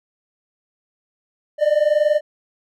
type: tone pair together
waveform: triangle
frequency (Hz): 591 / 611.5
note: D5 / D#5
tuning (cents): +11 / -30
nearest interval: minor second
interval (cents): 59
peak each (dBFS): -15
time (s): 1.58-2.21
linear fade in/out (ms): 50
effects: none